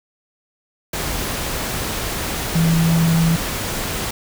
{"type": "tone in noise", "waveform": "sine", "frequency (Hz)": 165, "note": "E3", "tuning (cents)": 2, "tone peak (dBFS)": -13, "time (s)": [2.55, 3.36], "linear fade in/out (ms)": 5, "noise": "pink", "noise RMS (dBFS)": -24, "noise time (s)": [0.93, 4.11], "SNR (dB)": 8, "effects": []}